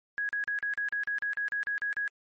sine tone bursts, 1661.2 Hz, G#6, in tune, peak -28 dBFS, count 13, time 0.18-2.078 s, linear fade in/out 0 ms, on 110 ms, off 39 ms, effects MP3 32 kbps

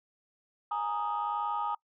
sine chord, Ab suspended second, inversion none, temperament equal, 830.6 / 932.3 / 1244.5 Hz, Ab5 / Bb5 / Eb6, 0 / 0 / 0 cents, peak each -33 dBFS, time 0.71-1.75 s, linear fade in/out 5 ms, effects noise-tail reverb RT60 0.1 s tail -24 dB re dry + tanh soft clip ceiling -23 dBFS

